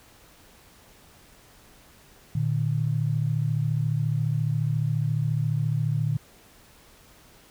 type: tone pair together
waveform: sine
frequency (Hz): 116.54 / 150.93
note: A#2 / D3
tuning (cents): 0 / +48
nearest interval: major third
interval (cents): 448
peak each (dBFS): -25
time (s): 2.35-6.17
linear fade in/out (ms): 5
effects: pink hiss -54 dBFS RMS until 7.5 s